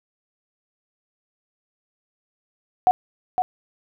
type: tone with echo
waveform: sine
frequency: 736 Hz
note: F#5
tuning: 9 cents flat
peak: -11 dBFS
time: 2.87-2.91 s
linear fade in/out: 0 ms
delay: 510 ms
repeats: 1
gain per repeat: -6 dB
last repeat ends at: 3.42 s
effects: none